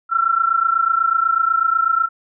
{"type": "tone pair together", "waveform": "sine", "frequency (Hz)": [1336, 1364.1], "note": ["E6", "F6"], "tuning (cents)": [23, -41], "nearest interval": "unison", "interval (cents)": 36, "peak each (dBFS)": -17, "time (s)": [0.09, 2.09], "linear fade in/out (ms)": 50, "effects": []}